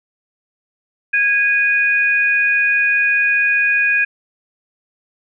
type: tone pair together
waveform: sine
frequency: 1645.9 / 2471 Hz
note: G#6 / D#7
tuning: -16 / -13 cents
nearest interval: perfect fifth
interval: 703 cents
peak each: -15 dBFS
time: 1.13-4.05 s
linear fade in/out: 10 ms
effects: none